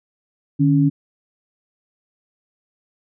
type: tone pair together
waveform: sine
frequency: 150.11 / 279.3 Hz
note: D3 / C#4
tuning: +38 / +13 cents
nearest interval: major seventh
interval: 1075 cents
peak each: -15 dBFS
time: 0.59-0.9 s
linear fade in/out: 20 ms
effects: none